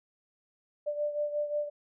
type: beating tone pair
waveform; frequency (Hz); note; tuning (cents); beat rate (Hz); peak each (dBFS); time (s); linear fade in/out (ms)
sine; 590 / 595.6; D5 / D5; +8 / +24; 5.6; -30 / -36; 0.86-1.7; 20
effects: none